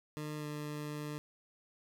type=tone with pitch glide; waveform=20% pulse; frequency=151.2 to 149.2 Hz; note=D#3 to D3; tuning=-49 to +28 cents; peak=-34 dBFS; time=0.17-1.18 s; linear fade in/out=0 ms; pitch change=-23 cents; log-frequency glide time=0.39-0.46 s; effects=none